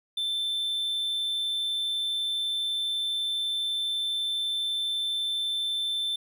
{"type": "tone", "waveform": "triangle", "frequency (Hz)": 3544, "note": "A7", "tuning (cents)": 12, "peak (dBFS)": -25, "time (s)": [0.17, 6.16], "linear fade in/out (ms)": 5, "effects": []}